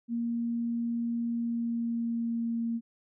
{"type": "tone with pitch glide", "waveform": "sine", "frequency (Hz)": [234.2, 231.2], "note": ["A#3", "A#3"], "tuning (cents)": [8, -14], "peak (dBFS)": -28, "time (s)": [0.08, 2.81], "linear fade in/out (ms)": 50, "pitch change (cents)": -22, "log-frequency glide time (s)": [1.3, 2.64], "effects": []}